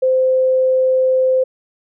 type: tone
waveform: sine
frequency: 518 Hz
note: C5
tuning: 17 cents flat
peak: -11 dBFS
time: 0.02-1.44 s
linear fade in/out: 10 ms
effects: none